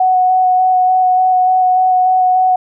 sine tone with vibrato, 740 Hz, F#5, in tune, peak -8 dBFS, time 0-2.56 s, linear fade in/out 5 ms, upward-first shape square, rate 3.4 Hz, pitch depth 9 cents each way, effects none

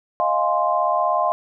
sine chord, F minor seventh, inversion third, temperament equal, 622.3 / 698.5 / 830.6 / 1046.5 Hz, Eb5 / F5 / Ab5 / C6, 0 / 0 / 0 / 0 cents, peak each -23 / -21 / -27 / -21 dBFS, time 0.2-1.32 s, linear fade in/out 0 ms, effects none

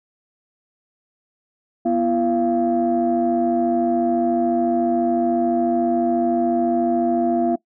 sine tone cluster, 244.4 / 338.4 / 688 Hz, B3 / E4 / F5, -18 / +45 / -26 cents, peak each -20 dBFS, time 1.85-7.56 s, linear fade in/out 10 ms, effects noise-tail reverb RT60 0.1 s tail -20 dB re dry + tanh soft clip ceiling -9 dBFS

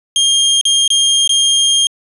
sawtooth tone with dropouts, 3216 Hz, G7, 44 cents sharp, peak -6 dBFS, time 0.16-1.87 s, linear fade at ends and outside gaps 1 ms, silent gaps 0.612-0.653 / 0.878-0.903 / 1.276-1.293 s, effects resampled to 24000 Hz

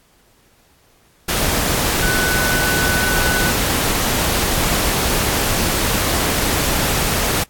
sine tone in noise, 1496 Hz, F#6, 19 cents sharp, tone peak -19 dBFS, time 2.02-3.51 s, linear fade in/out 10 ms, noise pink, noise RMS -18 dBFS, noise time 1.28-7.44 s, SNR -4 dB, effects pink hiss -55 dBFS RMS until 7.49 s + AAC 64 kbps

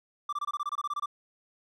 triangle tone bursts, 1174.7 Hz, D6, in tune, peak -27 dBFS, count 13, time 0.29-1.059 s, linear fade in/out 5 ms, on 37 ms, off 24 ms, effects none

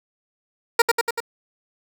15% pulse tone with echo, 466.2 Hz, A#4, in tune, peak -5 dBFS, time 0.79-0.82 s, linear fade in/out 5 ms, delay 96 ms, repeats 4, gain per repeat -3 dB, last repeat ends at 1.204 s, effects none

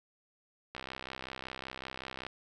click train, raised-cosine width 0.3 ms, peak -24 dBFS, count 100, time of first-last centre 0.75-2.266 s, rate 65.3 Hz, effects 11-bit

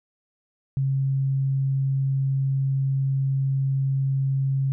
sine tone, 135.5 Hz, C#3, 39 cents flat, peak -20 dBFS, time 0.77-4.72 s, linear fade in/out 0 ms, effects none

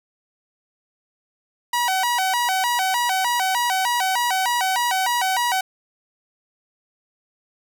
sawtooth tone with vibrato, 854 Hz, G#5, 48 cents sharp, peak -15 dBFS, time 1.73-5.61 s, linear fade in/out 5 ms, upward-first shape square, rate 3.3 Hz, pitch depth 210 cents each way, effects none

